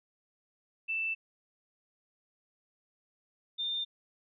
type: tone pair in turn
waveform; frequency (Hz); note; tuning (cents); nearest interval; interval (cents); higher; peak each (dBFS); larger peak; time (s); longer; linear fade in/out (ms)
sine; 2655 / 3609; E7 / A7; +12 / +43; perfect fourth; 531; second; -30 / -31; first; 0.88-1.15 / 3.58-3.85; neither; 20
effects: none